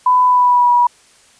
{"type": "tone with pitch glide", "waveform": "sine", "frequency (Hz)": [1000, 969.3], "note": ["B5", "B5"], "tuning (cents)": [21, -33], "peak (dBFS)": -8, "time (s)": [0.06, 0.87], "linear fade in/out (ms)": 5, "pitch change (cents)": -54, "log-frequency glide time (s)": [0.25, 0.72], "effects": ["white hiss -49 dBFS RMS until 1.39 s", "resampled to 22050 Hz"]}